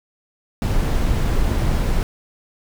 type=noise; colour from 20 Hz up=brown; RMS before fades=-18 dBFS; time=0.62-2.03 s; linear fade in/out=0 ms; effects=none